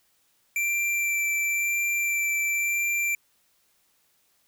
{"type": "tone with vibrato", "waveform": "square", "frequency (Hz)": 2349, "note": "D7", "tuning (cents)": 0, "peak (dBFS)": -24, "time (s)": [0.56, 3.15], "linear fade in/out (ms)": 2, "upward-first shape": "sine", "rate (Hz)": 0.96, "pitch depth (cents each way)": 10, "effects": ["white hiss -67 dBFS RMS until 4.47 s"]}